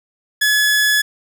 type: tone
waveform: sawtooth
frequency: 1703 Hz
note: G#6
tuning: 43 cents sharp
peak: -9 dBFS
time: 0.41-1.02 s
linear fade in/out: 10 ms
effects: none